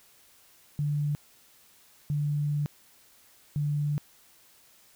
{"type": "tone bursts at uneven times", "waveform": "sine", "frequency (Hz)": 146.83, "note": "D3", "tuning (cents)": 0, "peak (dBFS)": -25, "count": 3, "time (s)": [[0.79, 1.15], [2.1, 2.66], [3.56, 3.98]], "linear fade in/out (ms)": 0, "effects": ["white hiss -59 dBFS RMS until 4.95 s"]}